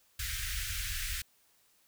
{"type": "band-stop noise", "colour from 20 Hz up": "pink", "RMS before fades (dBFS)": -36, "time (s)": [0.19, 1.22], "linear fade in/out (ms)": 5, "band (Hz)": [100, 1500], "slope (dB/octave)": 48, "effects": ["white hiss -68 dBFS RMS until 1.87 s"]}